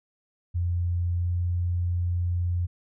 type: tone with pitch glide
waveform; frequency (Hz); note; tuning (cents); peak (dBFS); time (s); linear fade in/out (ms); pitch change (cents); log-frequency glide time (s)
sine; 87.31 to 87.92; F2 to F2; 0 to +12; -23; 0.54-2.67; 20; +12; 1.17-1.29
effects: none